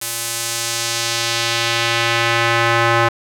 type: tone with band-pass filter sweep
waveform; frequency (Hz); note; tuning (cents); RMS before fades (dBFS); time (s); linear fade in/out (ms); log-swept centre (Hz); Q
square; 116.54; A#2; 0; -18; 0.01-3.09; 10; 11000 to 1300; 0.97
effects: 7-bit